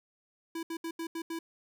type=tone bursts at uneven times; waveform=square; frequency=330 Hz; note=E4; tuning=2 cents sharp; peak=-35 dBFS; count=6; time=0.55-0.63 / 0.7-0.77 / 0.84-0.91 / 0.99-1.07 / 1.15-1.22 / 1.3-1.39 s; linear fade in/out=5 ms; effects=none